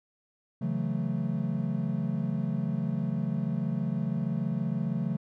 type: chord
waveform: triangle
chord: F# minor seventh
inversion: second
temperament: equal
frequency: 138.59 / 164.81 / 185 / 220 Hz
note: C#3 / E3 / F#3 / A3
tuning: 0 / 0 / 0 / 0 cents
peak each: -31 dBFS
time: 0.61-5.17 s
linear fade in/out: 10 ms
effects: none